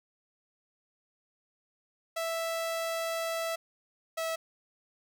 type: tone pair in turn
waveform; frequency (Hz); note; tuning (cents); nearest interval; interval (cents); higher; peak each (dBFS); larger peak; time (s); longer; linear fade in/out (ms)
sawtooth; 659.3 / 651.4; E5 / E5; 0 / -21; unison; 21; first; -27; neither; 2.16-3.56 / 4.17-4.36; first; 10
effects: none